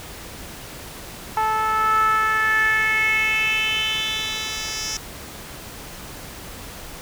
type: tone with band-pass filter sweep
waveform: 10% pulse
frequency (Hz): 436.2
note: A4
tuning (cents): -15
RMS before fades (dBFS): -21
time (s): 1.37-4.97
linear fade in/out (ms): 2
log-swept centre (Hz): 970 to 5300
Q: 5
effects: pink hiss -37 dBFS RMS until 7.01 s